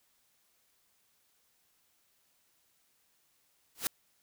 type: noise with exponential growth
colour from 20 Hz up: white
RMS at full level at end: -27 dBFS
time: 3.75-3.87 s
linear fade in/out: 0 ms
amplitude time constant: 26 ms
effects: white hiss -72 dBFS RMS until 4.22 s